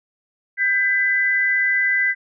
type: tone pair together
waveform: sine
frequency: 1587 / 2001 Hz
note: G6 / B6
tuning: +21 / +22 cents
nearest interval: major third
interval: 401 cents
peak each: -21 / -17 dBFS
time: 0.57-2.15 s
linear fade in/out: 50 ms
effects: none